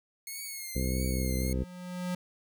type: tone with vibrato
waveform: 5% pulse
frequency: 2164 Hz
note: C#7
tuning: 42 cents flat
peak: -28 dBFS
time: 0.27-1.53 s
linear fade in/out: 2 ms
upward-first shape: triangle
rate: 1.6 Hz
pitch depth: 70 cents each way
type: harmonic tone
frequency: 64.3 Hz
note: C2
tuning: 30 cents flat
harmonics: 1 / 2 / 3 / 4 / 5 / 6 / 7 / 8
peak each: -30 / -35 / -35 / -38 / -42 / -42 / -44 / -41 dBFS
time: 0.75-1.64 s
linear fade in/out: 10 ms
type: tone with exponential growth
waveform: square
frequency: 180 Hz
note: F#3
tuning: 47 cents flat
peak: -30 dBFS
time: 0.95-2.15 s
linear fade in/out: 5 ms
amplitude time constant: 260 ms
effects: none